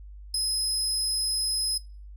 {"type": "tone with ADSR envelope", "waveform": "30% pulse", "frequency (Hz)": 5090, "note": "D#8", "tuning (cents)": 39, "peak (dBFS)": -18, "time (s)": [0.34, 1.78], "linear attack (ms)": 5, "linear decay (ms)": 6, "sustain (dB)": -3, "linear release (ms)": 6, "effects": ["noise-tail reverb RT60 0.4 s tail -23 dB re dry", "added 50 Hz sine -41 dBFS peak until 2.16 s"]}